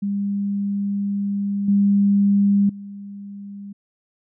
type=tone with level steps; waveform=sine; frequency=200.7 Hz; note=G3; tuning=41 cents sharp; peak=-20 / -13 / -32 dBFS; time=0.02-3.73 s; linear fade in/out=10 ms; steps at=1.68 / 2.69 s; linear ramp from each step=5 ms; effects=none